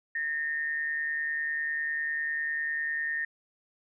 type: tone with amplitude modulation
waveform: sine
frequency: 1830 Hz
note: A#6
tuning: 32 cents flat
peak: -26 dBFS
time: 0.15-3.25 s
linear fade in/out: 5 ms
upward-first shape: sine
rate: 150 Hz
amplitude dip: 50%
effects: none